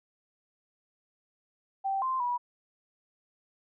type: tone with pitch steps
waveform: sine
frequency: 779 / 1043 / 973 Hz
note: G5 / C6 / B5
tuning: -11 / -6 / -26 cents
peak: -27 dBFS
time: 1.84-2.38 s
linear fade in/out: 20 ms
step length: 180 ms
effects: none